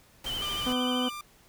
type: noise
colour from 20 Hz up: pink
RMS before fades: -39 dBFS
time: 0.24-0.73 s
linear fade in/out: 5 ms
type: tone with vibrato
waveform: sine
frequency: 3060 Hz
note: G7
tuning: 42 cents flat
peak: -31 dBFS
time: 0.26-1.1 s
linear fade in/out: 5 ms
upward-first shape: sine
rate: 13 Hz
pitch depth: 54 cents each way
type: tone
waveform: sawtooth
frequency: 1190 Hz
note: D6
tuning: 22 cents sharp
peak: -33 dBFS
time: 0.42-1.21 s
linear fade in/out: 2 ms
type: harmonic tone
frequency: 251 Hz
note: B3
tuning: 28 cents sharp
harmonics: 1 / 2 / 3 / 4 / 5 / 6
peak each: -28 / -34 / -38 / -40 / -42 / -44 dBFS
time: 0.66-1.09 s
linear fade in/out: 10 ms
effects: pink hiss -59 dBFS RMS until 1.48 s